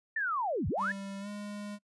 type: linear two-way sweep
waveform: sine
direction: down then up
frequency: 1823 to 61.74 to 1823 Hz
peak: -29 dBFS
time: 0.16-0.92 s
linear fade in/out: 5 ms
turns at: 0.68 s
type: tone with pitch glide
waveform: square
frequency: 196.8 to 206 Hz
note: G3 to G#3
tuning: +7 to -14 cents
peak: -39 dBFS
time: 0.77-1.79 s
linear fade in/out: 50 ms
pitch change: +79 cents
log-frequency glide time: 1.2-1.28 s
effects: noise-tail reverb RT60 0.1 s tail -25 dB re dry + resampled to 24000 Hz